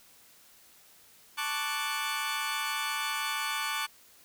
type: chord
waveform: 20% pulse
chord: D major seventh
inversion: second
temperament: equal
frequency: 880 / 1108.7 / 1174.7 / 1480 Hz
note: A5 / C#6 / D6 / F#6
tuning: 0 / 0 / 0 / 0 cents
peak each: -32 / -33 / -30 / -31 dBFS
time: 1.37-3.87 s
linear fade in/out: 20 ms
effects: white hiss -58 dBFS RMS until 4.24 s